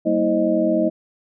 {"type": "tone cluster", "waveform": "sine", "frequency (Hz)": [192.6, 232.7, 323.4, 528, 621], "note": ["G3", "A#3", "E4", "C5", "D#5"], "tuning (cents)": [-30, -3, -33, 16, -3], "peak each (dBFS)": [-25, -23, -20, -27, -20], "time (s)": [0.05, 0.9], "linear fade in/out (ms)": 20, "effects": []}